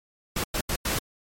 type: noise bursts at uneven times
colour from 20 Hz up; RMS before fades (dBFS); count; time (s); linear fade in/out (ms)
pink; -27; 4; 0.36-0.44 / 0.54-0.61 / 0.69-0.76 / 0.85-0.99; 5
effects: MP3 64 kbps